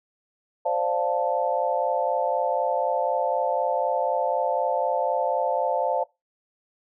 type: chord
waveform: sine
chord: D minor seventh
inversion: third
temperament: equal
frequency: 523.3 / 587.3 / 698.5 / 880 Hz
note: C5 / D5 / F5 / A5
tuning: 0 / 0 / 0 / 0 cents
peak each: -27 dBFS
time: 0.65-6.04 s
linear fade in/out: 10 ms
effects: noise-tail reverb RT60 0.2 s tail -21 dB re dry